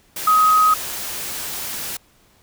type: tone in noise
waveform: sine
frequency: 1261 Hz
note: D#6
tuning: 23 cents sharp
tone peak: -11 dBFS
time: 0.27-0.74 s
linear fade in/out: 5 ms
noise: white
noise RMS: -28 dBFS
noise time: 0.16-1.97 s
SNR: +14 dB
effects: pink hiss -56 dBFS RMS until 2.42 s